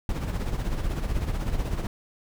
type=noise with tremolo; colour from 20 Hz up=brown; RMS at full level=-25 dBFS; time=0.09-1.87 s; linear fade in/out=2 ms; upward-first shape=sine; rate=16 Hz; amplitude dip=60%; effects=none